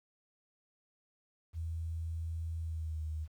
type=tone with pitch glide; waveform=sine; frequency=82 to 78.12 Hz; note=E2 to D#2; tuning=-9 to +8 cents; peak=-35 dBFS; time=1.53-3.28 s; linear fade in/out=50 ms; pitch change=-83 cents; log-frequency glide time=2.59-3.02 s; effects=11-bit